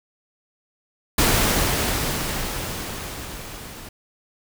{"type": "noise with level ramp", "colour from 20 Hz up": "pink", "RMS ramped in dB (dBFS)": [-17, -39], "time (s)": [1.18, 3.89], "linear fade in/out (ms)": 5, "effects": []}